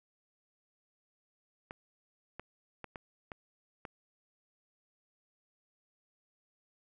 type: clicks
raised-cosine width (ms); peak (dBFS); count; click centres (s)
0.5; -27; 6; 1.709 / 2.396 / 2.843 / 2.958 / 3.318 / 3.852
effects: none